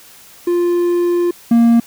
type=tone pair in turn; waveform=triangle; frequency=349.2 / 233.1 Hz; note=F4 / A#3; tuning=0 / 0 cents; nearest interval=perfect fifth; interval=700 cents; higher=first; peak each=-10 / -5 dBFS; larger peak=second; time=0.47-1.31 / 1.51-1.8 s; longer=first; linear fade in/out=5 ms; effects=white hiss -42 dBFS RMS until 1.86 s